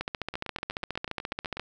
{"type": "two click trains", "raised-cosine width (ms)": 0.3, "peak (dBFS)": [-20, -15], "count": [11, 24], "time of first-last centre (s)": [[0.34, 1.57], [0.01, 1.596]], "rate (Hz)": [8.13, 14.5], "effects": []}